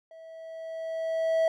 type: tone with level ramp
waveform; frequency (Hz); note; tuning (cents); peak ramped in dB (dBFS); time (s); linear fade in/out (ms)
triangle; 650; E5; -24; -44 to -18; 0.11-1.48; 2
effects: none